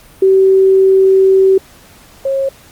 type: tone pair in turn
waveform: sine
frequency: 383.2 / 541.9 Hz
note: G4 / C#5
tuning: -39 / -39 cents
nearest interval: tritone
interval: 600 cents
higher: second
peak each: -5 / -12 dBFS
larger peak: first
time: 0.22-1.58 / 2.25-2.49 s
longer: first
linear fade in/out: 5 ms
effects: pink hiss -42 dBFS RMS until 2.71 s + Opus 48 kbps